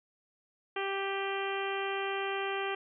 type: harmonic tone with a mistuned harmonic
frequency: 392 Hz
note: G4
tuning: in tune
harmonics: 1 / 2 / 3 / 4 / 5 / 6 / 7 / 8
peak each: -35 / -38 / -40 / -41 / -42 / -43 / -43 / -44 dBFS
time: 0.76-2.75 s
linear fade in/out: 5 ms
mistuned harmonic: 6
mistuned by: +25 cents
effects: none